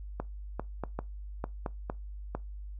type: clicks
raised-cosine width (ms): 1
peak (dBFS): -19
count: 8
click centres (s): 0.2 / 0.596 / 0.837 / 0.99 / 1.441 / 1.662 / 1.899 / 2.35
effects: noise-tail reverb RT60 0.2 s tail -21 dB re dry + added 50 Hz sine -39 dBFS peak until 2.79 s